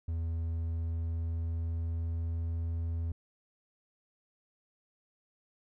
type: tone with pitch glide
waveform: triangle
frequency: 82.4 to 83.12 Hz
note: E2 to E2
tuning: 0 to +15 cents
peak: -29 dBFS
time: 0.08-3.12 s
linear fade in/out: 5 ms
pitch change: +15 cents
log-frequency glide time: 0.39-2.65 s
effects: none